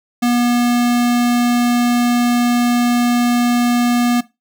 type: tone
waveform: square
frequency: 241.5 Hz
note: B3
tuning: 39 cents flat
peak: -13 dBFS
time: 0.22-4.21 s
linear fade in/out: 10 ms
effects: noise-tail reverb RT60 0.2 s tail -17 dB re dry